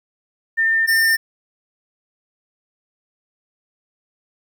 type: tone pair in turn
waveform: sine / square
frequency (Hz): 1804 / 1804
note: A6 / A6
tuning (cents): +43 / +43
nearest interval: unison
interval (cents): 0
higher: neither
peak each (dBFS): -14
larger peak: neither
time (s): 0.57-0.87 / 0.87-1.17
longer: neither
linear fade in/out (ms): 20
effects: 9-bit